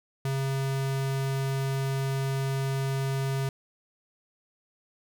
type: tone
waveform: square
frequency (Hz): 135.4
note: C#3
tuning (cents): -40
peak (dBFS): -27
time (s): 0.25-3.49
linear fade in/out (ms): 2
effects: none